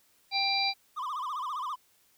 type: harmonic tone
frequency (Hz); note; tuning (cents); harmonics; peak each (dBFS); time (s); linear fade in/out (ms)
790; G5; +13; 1 / 3 / 5 / 6; -31 / -31 / -31 / -31; 0.31-0.74; 50
type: tone with vibrato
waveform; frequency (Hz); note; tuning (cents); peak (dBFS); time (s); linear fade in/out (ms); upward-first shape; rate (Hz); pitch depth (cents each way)
triangle; 1108.7; C#6; 0; -30; 0.96-1.76; 20; sine; 15; 200
effects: white hiss -66 dBFS RMS until 2.17 s